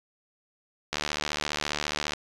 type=click train; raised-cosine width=0.2 ms; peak=-10 dBFS; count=91; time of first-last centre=0.93-2.135 s; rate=74.7 Hz; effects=resampled to 22050 Hz